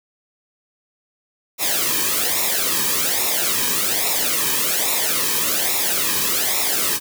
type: noise with flanger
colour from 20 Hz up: white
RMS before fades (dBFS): -20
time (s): 1.58-7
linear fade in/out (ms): 50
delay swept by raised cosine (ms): 0.64 to 1.46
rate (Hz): 1.2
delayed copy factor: -0.75
effects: none